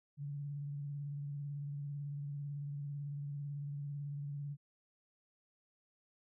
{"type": "tone with vibrato", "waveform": "sine", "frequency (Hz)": 143.4, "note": "D3", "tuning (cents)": -41, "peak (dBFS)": -39, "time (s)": [0.17, 4.57], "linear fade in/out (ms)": 50, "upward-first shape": "sine", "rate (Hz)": 18, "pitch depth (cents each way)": 35, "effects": []}